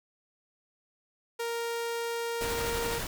sawtooth tone, 466.2 Hz, A#4, in tune, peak -27 dBFS, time 1.39-2.99 s, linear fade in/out 10 ms
pink noise with tremolo, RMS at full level -34 dBFS, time 2.41-3.07 s, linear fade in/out 2 ms, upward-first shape square, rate 12 Hz, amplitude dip 25%
effects none

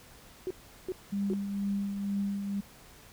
sine tone bursts, 370 Hz, F#4, in tune, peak -30 dBFS, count 3, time 0.47-1.335 s, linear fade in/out 0 ms, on 35 ms, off 380 ms
sine tone with tremolo, 199.8 Hz, G3, 33 cents sharp, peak -27 dBFS, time 1.12-2.61 s, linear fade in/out 10 ms, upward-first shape triangle, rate 2.1 Hz, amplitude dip 50%
effects pink hiss -54 dBFS RMS until 3.12 s

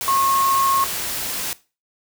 sine tone in noise, 1087 Hz, C#6, 34 cents flat, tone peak -16 dBFS, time 0.08-0.84 s, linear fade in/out 0 ms, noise white, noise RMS -26 dBFS, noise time 0.01-1.53 s, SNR +7 dB, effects noise-tail reverb RT60 0.3 s tail -18 dB re dry

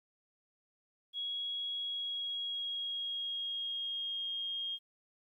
sine tone with pitch glide, 3322 to 3241 Hz, G#7 to G#7, 0 to -43 cents, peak -35 dBFS, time 1.13-4.79 s, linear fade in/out 50 ms, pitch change -43 cents, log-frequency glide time 1.76-4.3 s, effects 12-bit

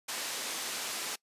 white band-pass noise, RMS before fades -37 dBFS, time 0.08-1.16 s, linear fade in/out 10 ms, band 270 to 8100 Hz, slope 12 dB/octave, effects noise-tail reverb RT60 0.1 s tail -23 dB re dry + resampled to 32000 Hz

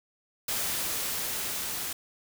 white noise with level ramp, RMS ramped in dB -30 to -34 dBFS, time 0.48-1.93 s, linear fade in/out 5 ms, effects none

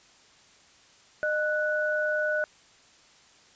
sine tone pair together, 610.2 / 1480 Hz, D#5 / F#6, -34 / 0 cents, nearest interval octave + minor third, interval 1534 cents, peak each -27 dBFS, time 1.23-2.44 s, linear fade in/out 0 ms, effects white hiss -57 dBFS RMS until 3.55 s + resampled to 16000 Hz

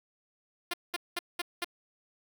5% pulse tone bursts, 349.2 Hz, F4, in tune, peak -19 dBFS, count 5, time 0.71-1.645 s, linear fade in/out 5 ms, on 27 ms, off 200 ms, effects none

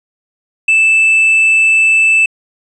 sine tone with tanh clipping, 2637 Hz, E7, in tune, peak -7 dBFS, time 0.68-2.26 s, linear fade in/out 5 ms, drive 2 dB, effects resampled to 24000 Hz

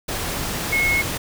sine tone in noise, 2176 Hz, C#7, 33 cents flat, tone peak -17 dBFS, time 0.72-1.02 s, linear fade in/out 10 ms, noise pink, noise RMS -26 dBFS, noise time 0.08-1.18 s, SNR +6 dB, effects none

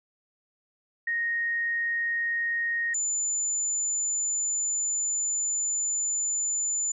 sine tone pair in turn, 1864.7 / 7040 Hz, A#6 / A8, 0 / 0 cents, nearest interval octave + major seventh, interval 2300 cents, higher second, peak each -25 dBFS, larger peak neither, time 1.07-2.94 / 2.94-6.92 s, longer second, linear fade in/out 5 ms, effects none

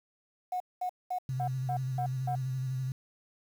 sine tone bursts, 729 Hz, F#5, 26 cents flat, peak -29 dBFS, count 7, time 0.52-2.354 s, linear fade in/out 5 ms, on 82 ms, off 210 ms
sine tone with vibrato, 130 Hz, C3, 11 cents flat, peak -30 dBFS, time 1.29-2.92 s, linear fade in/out 2 ms, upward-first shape square, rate 12 Hz, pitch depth 28 cents each way
effects tanh soft clip ceiling -23 dBFS + 9-bit

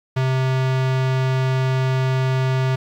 square tone with notch filter, 130.81 Hz, C3, in tune, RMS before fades -19 dBFS, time 0.16-2.76 s, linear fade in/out 10 ms, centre 270 Hz, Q 1.3, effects low-pass 4000 Hz 12 dB/octave + 9-bit

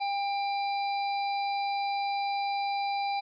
harmonic tone with a mistuned harmonic, 801 Hz, G5, 37 cents sharp, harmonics 1 / 3 / 5 / 6, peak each -28 / -38 / -42 / -44 dBFS, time 0-3.21 s, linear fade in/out 20 ms, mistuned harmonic 3, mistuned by -24 cents, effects none

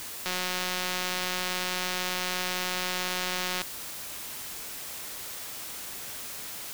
click train, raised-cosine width 0.2 ms, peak -13 dBFS, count 612, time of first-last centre 0.26-3.617 s, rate 182 Hz, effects white hiss -39 dBFS RMS until 6.73 s

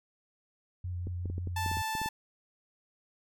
sine tone with vibrato, 89 Hz, F2, 33 cents sharp, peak -33 dBFS, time 0.84-1.82 s, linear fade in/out 5 ms, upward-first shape sine, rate 5.3 Hz, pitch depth 19 cents each way
clicks, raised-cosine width 3 ms, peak -27 dBFS, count 11, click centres 1.071 / 1.257 / 1.3 / 1.381 / 1.473 / 1.662 / 1.715 / 1.77 / 1.952 / 2.016 / 2.06 s
sawtooth tone, 880 Hz, A5, in tune, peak -28 dBFS, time 1.56-2.09 s, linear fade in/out 5 ms
effects none

